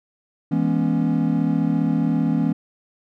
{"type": "chord", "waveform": "triangle", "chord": "C# minor seventh", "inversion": "first", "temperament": "equal with one note detuned", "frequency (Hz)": [164.81, 207.7, 242, 277.2], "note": ["E3", "G#3", "B3", "C#4"], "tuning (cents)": [0, 0, -35, 0], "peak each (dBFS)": [-20, -23, -21, -21], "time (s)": [0.51, 2.53], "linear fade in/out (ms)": 10, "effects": []}